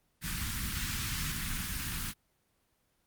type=band-stop noise; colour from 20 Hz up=pink; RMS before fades=-35 dBFS; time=0.21-2.14 s; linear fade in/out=50 ms; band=230 to 1300 Hz; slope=24 dB/octave; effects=pink hiss -74 dBFS RMS until 3.06 s + Opus 24 kbps